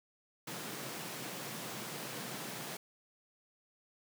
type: high-pass noise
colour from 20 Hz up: pink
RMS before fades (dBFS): -43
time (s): 0.47-2.77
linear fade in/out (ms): 5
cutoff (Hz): 120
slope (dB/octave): 96
effects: none